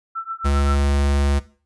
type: tone with tremolo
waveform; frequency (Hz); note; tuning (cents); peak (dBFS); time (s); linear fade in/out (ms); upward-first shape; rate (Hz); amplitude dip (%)
sine; 1335; E6; +22; -22; 0.15-0.76; 10; triangle; 7.6; 100
type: tone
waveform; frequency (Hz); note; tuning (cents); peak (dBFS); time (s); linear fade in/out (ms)
square; 70.5; C#2; +30; -17; 0.44-1.4; 20
effects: noise-tail reverb RT60 0.4 s tail -17 dB re dry + resampled to 24000 Hz